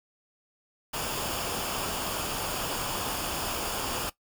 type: noise with comb filter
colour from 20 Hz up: pink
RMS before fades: -32 dBFS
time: 0.93-4.1 s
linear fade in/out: 10 ms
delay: 0.5 ms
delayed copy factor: -0.55
effects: noise-tail reverb RT60 0.1 s tail -17 dB re dry